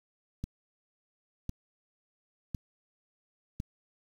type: click train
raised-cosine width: 5 ms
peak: -22 dBFS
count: 4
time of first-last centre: 0.44-3.601 s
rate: 0.949 Hz
effects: 8-bit